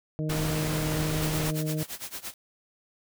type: harmonic tone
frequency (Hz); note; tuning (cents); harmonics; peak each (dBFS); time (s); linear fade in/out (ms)
154.9; D#3; -7; 1 / 2 / 3 / 4; -28 / -34 / -38 / -40; 0.19-1.83; 0
type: noise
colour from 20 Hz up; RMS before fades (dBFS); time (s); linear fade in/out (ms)
pink; -32; 0.29-1.51; 10
type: noise with tremolo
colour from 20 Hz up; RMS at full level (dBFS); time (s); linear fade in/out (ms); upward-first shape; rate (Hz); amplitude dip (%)
white; -35; 1.22-2.34; 2; sine; 8.8; 90
effects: none